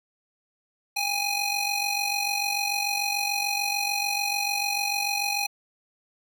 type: ring-modulated tone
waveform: 20% pulse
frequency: 1661.2 Hz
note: G#6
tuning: in tune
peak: -17 dBFS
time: 0.96-5.47 s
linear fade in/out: 10 ms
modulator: 854 Hz
effects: none